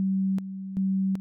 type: tone with tremolo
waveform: sine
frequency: 191.8 Hz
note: G3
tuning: 37 cents flat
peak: -22 dBFS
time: 0-1.2 s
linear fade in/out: 0 ms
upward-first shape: square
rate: 1.3 Hz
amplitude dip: 70%
effects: none